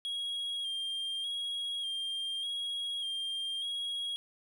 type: tone with vibrato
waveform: triangle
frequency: 3250 Hz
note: G#7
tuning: 38 cents flat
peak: -32 dBFS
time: 0.05-4.16 s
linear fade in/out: 0 ms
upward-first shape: square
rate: 0.84 Hz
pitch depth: 29 cents each way
effects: none